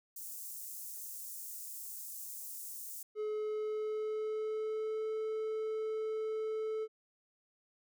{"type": "high-pass noise", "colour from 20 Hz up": "white", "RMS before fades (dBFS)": -45, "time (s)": [0.16, 3.03], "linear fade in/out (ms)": 5, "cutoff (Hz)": 6800, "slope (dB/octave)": 24}
{"type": "tone with pitch glide", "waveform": "triangle", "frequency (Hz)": [426.8, 437], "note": ["G#4", "A4"], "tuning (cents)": [47, -12], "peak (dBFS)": -32, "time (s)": [3.15, 6.88], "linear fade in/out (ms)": 50, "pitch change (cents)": 41, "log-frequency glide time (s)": [3.28, 5.07]}
{"effects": []}